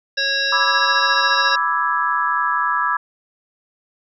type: harmonic tone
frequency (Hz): 549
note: C#5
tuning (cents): -17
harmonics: 1 / 3 / 5 / 7 / 9 / 10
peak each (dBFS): -30 / -20 / -29 / -23 / -28 / -26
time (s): 0.17-1.56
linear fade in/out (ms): 10
type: chord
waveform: sine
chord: E dominant seventh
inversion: second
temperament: equal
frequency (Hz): 987.8 / 1174.7 / 1318.5 / 1661.2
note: B5 / D6 / E6 / G#6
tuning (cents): 0 / 0 / 0 / 0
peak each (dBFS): -22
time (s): 0.52-2.97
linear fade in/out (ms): 5
effects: none